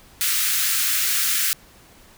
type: high-pass noise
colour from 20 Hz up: white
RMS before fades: -21 dBFS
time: 0.21-1.53 s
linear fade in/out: 0 ms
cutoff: 1300 Hz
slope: 48 dB/octave
effects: pink hiss -50 dBFS RMS until 2.17 s